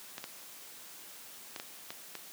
clicks, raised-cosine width 0.2 ms, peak -22 dBFS, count 6, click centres 0.181 / 0.241 / 1.562 / 1.599 / 1.905 / 2.153 s, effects white hiss -50 dBFS RMS until 2.32 s + high-pass 150 Hz 12 dB/octave

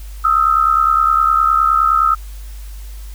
sine tone pair together, 1259 / 1328.7 Hz, D#6 / E6, +20 / +13 cents, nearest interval minor second, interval 93 cents, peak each -13 dBFS, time 0.24-2.15 s, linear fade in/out 10 ms, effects added 50 Hz sine -28 dBFS peak until 3.14 s + white hiss -44 dBFS RMS until 3.14 s

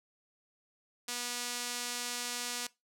sawtooth tone with band-pass filter, 243.1 Hz, B3, 27 cents flat, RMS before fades -38 dBFS, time 1.08-2.67 s, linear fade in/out 5 ms, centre 7000 Hz, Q 0.82, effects noise-tail reverb RT60 0.2 s tail -20 dB re dry

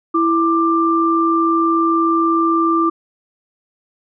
sine tone pair together, 330.6 / 1183.9 Hz, E4 / D6, +5 / +14 cents, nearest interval octave + minor seventh, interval 2209 cents, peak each -15 dBFS, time 0.14-2.9 s, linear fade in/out 10 ms, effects none

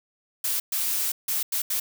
blue noise bursts at uneven times, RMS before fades -26 dBFS, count 5, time 0.44-0.6 / 0.72-1.12 / 1.28-1.43 / 1.52-1.62 / 1.7-1.8 s, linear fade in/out 5 ms, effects none

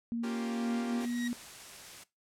sine tone with pitch glide, 233.1 to 240.8 Hz, A#3 to B3, 0 to -44 cents, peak -31 dBFS, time 0.12-1.33 s, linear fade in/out 0 ms, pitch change +56 cents, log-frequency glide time 0.49-1.09 s
sawtooth chord, G half-diminished seventh, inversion first, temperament equal, 233.1 / 277.2 / 349.2 / 392 Hz, Bb3 / Db4 / F4 / G4, 0 / 0 / 0 / 0 cents, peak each -37 / -42 / -40 / -39 dBFS, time 0.23-1.06 s, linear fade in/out 10 ms
sawtooth tone with exponential growth, 1900 Hz, A#6, 33 cents sharp, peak -34 dBFS, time 0.72-1.28 s, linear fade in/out 5 ms, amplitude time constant 120 ms
white noise, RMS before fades -48 dBFS, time 1-2.04 s, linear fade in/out 10 ms
effects noise-tail reverb RT60 0.2 s tail -18 dB re dry + low-pass 10000 Hz 12 dB/octave

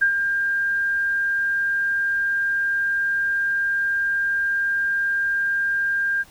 sine tone with ADSR envelope, 1600 Hz, G6, 35 cents sharp, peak -13 dBFS, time 0.01-6.24 s, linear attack 14 ms, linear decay 91 ms, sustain -6 dB, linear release 30 ms, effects pink hiss -50 dBFS RMS until 6.3 s

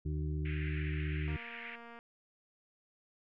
harmonic tone, 75.7 Hz, D#2, 47 cents flat, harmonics 1 / 2 / 4 / 5, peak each -35 / -37 / -45 / -48 dBFS, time 0.05-1.37 s, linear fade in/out 10 ms
white band-pass noise, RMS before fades -47 dBFS, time 0.45-1.76 s, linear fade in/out 5 ms, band 1600 to 2600 Hz, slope 48 dB/octave
click train, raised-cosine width 0.5 ms, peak -37 dBFS, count 167, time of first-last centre 1.28-1.989 s, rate 234 Hz
effects none

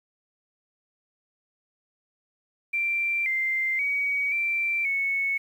sine tone with pitch steps, 2356 / 2090 / 2259 / 2348 / 2208 Hz, D7 / C7 / C#7 / D7 / C#7, +5 / -2 / +32 / -1 / -7 cents, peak -23 dBFS, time 2.73-5.38 s, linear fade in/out 10 ms, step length 530 ms, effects 9-bit

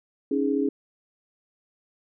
sine chord, C# suspended second, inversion none, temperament just, 277.2 / 311.8 / 415.8 Hz, C#4 / D#4 / G#4, 0 / +4 / +2 cents, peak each -24 / -28 / -26 dBFS, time 0.31-0.69 s, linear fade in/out 5 ms, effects none

